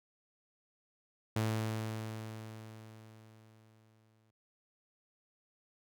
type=tone with exponential decay; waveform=sawtooth; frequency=110 Hz; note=A2; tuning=in tune; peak=-26 dBFS; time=1.36-4.31 s; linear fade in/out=5 ms; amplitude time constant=640 ms; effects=none